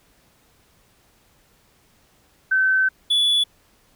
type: tone pair in turn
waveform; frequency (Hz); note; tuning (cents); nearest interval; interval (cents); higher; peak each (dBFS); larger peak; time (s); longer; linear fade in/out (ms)
sine / triangle; 1534 / 3432; G6 / A7; -38 / -44; octave + major second; 1394; second; -15 / -14; second; 2.51-2.89 / 3.1-3.44; first; 10
effects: pink hiss -59 dBFS RMS until 3.95 s